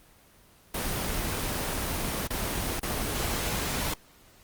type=noise with dropouts; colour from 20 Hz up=pink; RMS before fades=-30 dBFS; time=0.74-3.94 s; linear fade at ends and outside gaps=5 ms; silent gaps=2.274-2.303 / 2.796-2.828 s; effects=pink hiss -57 dBFS RMS until 4.43 s + Opus 24 kbps